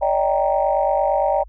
sine chord, Eb major seventh, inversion third, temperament equal with one note detuned, 573.6 / 622.3 / 784 / 932.3 Hz, D5 / Eb5 / G5 / Bb5, -41 / 0 / 0 / 0 cents, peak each -20 / -21 / -20 / -24 dBFS, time 0.01-1.44 s, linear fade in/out 20 ms, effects tanh soft clip ceiling -6 dBFS + added 48 Hz sine -39 dBFS peak until 1.48 s

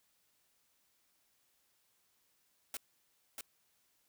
white noise with echo, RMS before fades -41 dBFS, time 2.74-2.77 s, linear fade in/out 2 ms, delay 640 ms, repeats 1, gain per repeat -3 dB, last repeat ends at 3.41 s, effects white hiss -75 dBFS RMS until 4.08 s

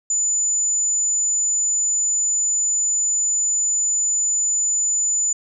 sine tone, 7000 Hz, A8, 10 cents flat, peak -17 dBFS, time 0.1-5.33 s, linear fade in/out 5 ms, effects none

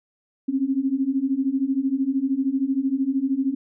sine beating tone pair, 261.1 / 274.1 Hz, C4 / C#4, -3 / -19 cents, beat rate 13 Hz, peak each -24 / -22 dBFS, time 0.48-3.55 s, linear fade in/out 10 ms, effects none

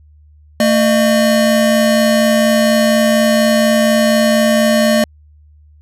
square tone pair together, 224 / 607.8 Hz, A3 / D#5, +31 / -41 cents, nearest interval octave + perfect fourth, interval 1728 cents, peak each -13 dBFS, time 0.6-5.04 s, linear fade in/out 2 ms, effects added 75 Hz sine -42 dBFS peak until 5.81 s + resampled to 32000 Hz

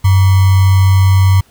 sine tone with sample-and-hold, 95.5 Hz, G2, 45 cents flat, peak -5 dBFS, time 0.04-1.41 s, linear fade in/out 10 ms, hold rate 1050 Hz, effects pink hiss -50 dBFS RMS until 1.5 s

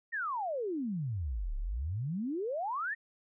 sine exponential two-way sweep, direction down then up, 1902 to 32.38 to 1902 Hz, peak -32 dBFS, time 0.12-2.95 s, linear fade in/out 20 ms, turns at 1.56 s, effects none

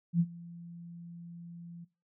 sine tone with ADSR envelope, 170.8 Hz, F3, 38 cents flat, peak -21 dBFS, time 0.13-1.85 s, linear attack 69 ms, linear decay 50 ms, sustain -23 dB, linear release 14 ms, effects noise-tail reverb RT60 0.3 s tail -20 dB re dry

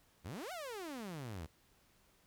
sawtooth exponential two-way sweep, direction up then down, 72.8 to 763 to 72.8 Hz, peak -39 dBFS, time 0.24-1.47 s, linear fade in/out 20 ms, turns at 0.52 s, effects pink hiss -70 dBFS RMS until 2.26 s

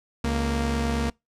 sawtooth tone pair together, 69.3 / 232.3 Hz, C#2 / A#3, 0 / -6 cents, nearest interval octave + major sixth, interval 2094 cents, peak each -22 dBFS, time 0.24-1.1 s, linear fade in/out 5 ms, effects noise-tail reverb RT60 0.2 s tail -25 dB re dry + low-pass 9000 Hz 12 dB/octave

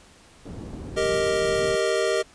white low-pass noise, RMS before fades -36 dBFS, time 0.45-1.76 s, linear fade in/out 10 ms, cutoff 250 Hz, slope 12 dB/octave
square chord, Eb major, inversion first, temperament equal, 392 / 466.2 / 622.3 Hz, G4 / Bb4 / Eb5, 0 / 0 / 0 cents, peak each -26 dBFS, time 0.96-2.23 s, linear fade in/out 20 ms
effects pink hiss -52 dBFS RMS until 2.34 s + resampled to 22050 Hz

